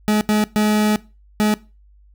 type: tone bursts at uneven times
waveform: 40% pulse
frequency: 212.1 Hz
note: G#3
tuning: 37 cents sharp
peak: -13 dBFS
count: 4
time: 0.08-0.21 / 0.29-0.44 / 0.56-0.96 / 1.4-1.54 s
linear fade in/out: 0 ms
effects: noise-tail reverb RT60 0.3 s tail -21 dB re dry + added 50 Hz sine -47 dBFS peak until 2.14 s